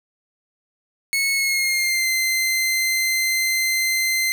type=tone with pitch glide; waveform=sawtooth; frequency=2196 to 2074 Hz; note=C#7 to C7; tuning=-17 to -16 cents; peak=-15 dBFS; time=1.13-4.32 s; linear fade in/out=0 ms; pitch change=-99 cents; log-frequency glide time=1.33-2.08 s; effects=none